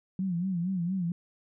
sine tone with vibrato, 180.4 Hz, F#3, 44 cents flat, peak -27 dBFS, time 0.19-1.12 s, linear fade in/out 2 ms, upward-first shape sine, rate 4.3 Hz, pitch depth 120 cents each way, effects none

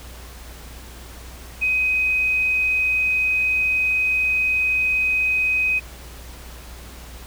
sine tone, 2516 Hz, D#7, 19 cents sharp, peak -17 dBFS, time 1.61-5.8 s, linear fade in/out 20 ms, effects added 60 Hz sine -38 dBFS peak until 7.26 s + pink hiss -42 dBFS RMS until 7.26 s

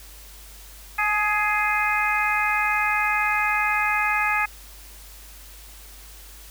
harmonic tone with a mistuned harmonic, 417.9 Hz, G#4, 11 cents sharp, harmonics 2 / 3 / 4 / 5 / 6, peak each -26 / -26 / -26 / -26 / -26 dBFS, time 0.98-4.46 s, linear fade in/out 10 ms, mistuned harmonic 2, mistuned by +25 cents, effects added 50 Hz sine -44 dBFS peak until 6.5 s + white hiss -46 dBFS RMS until 6.5 s

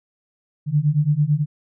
sine beating tone pair, 143.9 / 152.9 Hz, D3 / D#3, -35 / -30 cents, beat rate 9 Hz, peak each -19 / -18 dBFS, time 0.66-1.46 s, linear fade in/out 50 ms, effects none

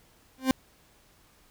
40% pulse tone with exponential growth, 261.6 Hz, C4, in tune, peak -16 dBFS, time 0.38-0.51 s, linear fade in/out 0 ms, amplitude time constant 28 ms, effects pink hiss -61 dBFS RMS until 1.5 s

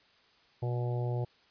harmonic tone with a mistuned harmonic, 121.5 Hz, B2, 28 cents flat, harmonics 1 / 3 / 4 / 5 / 6 / 7, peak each -30 / -40 / -42 / -44 / -46 / -47 dBFS, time 0.62-1.25 s, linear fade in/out 10 ms, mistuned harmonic 1, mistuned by +16 cents, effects white hiss -64 dBFS RMS until 1.5 s + resampled to 11025 Hz

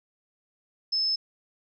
sine tone, 5230 Hz, E8, 15 cents flat, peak -23 dBFS, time 0.92-1.16 s, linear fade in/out 10 ms, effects none

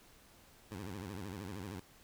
15% pulse tone with vibrato, 96.7 Hz, G2, 23 cents flat, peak -36 dBFS, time 0.71-1.8 s, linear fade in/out 5 ms, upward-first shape sine, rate 13 Hz, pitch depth 190 cents each way, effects pink hiss -62 dBFS RMS until 2.03 s

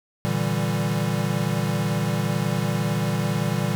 square chord, E half-diminished seventh, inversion second, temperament equal, 116.54 / 146.83 / 164.81 / 196 Hz, Bb2 / D3 / E3 / G3, 0 / 0 / 0 / 0 cents, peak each -28 dBFS, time 0.25-3.75 s, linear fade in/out 0 ms, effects none

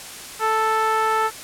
5% pulse tone with low-pass filter, 440 Hz, A4, in tune, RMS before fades -20 dBFS, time 0.39-1.31 s, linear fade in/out 50 ms, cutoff 1200 Hz, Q 2.1, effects white hiss -36 dBFS RMS until 1.43 s + low-pass 11000 Hz 12 dB/octave

